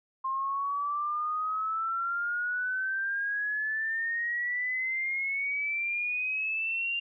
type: exponential sweep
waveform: sine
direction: up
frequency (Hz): 1056 to 2797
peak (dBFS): -28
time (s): 0.24-7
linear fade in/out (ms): 10
effects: none